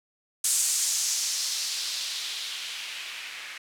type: noise with low-pass filter sweep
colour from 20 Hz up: violet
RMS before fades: -30 dBFS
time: 0.44-3.58 s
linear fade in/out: 5 ms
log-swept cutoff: 8200 to 2100 Hz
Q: 1.8
effects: none